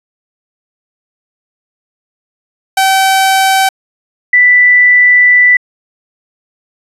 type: tone pair in turn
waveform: sawtooth / sine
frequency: 769 / 1978.5 Hz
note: G5 / B6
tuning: -33 / +3 cents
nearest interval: octave + major third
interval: 1636 cents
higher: second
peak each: -3 dBFS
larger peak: neither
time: 2.77-3.69 / 4.33-5.57 s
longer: second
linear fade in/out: 5 ms
effects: resampled to 32000 Hz